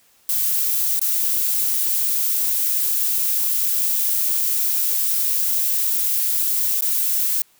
violet noise with dropouts, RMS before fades -20 dBFS, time 0.29-7.42 s, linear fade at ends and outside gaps 2 ms, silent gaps 0.994-1.014 / 6.809-6.822 s, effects white hiss -57 dBFS RMS until 7.59 s

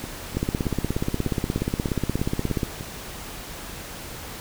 two click trains, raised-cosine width 3 ms, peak -10 / -19 dBFS, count 39 / 10, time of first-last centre 0.37-2.632 / 0.04-2.809 s, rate 16.8 / 3.25 Hz, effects pink hiss -37 dBFS RMS until 4.4 s

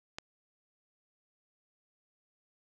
click, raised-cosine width 0.2 ms, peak -21 dBFS, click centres 0.185 s, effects none

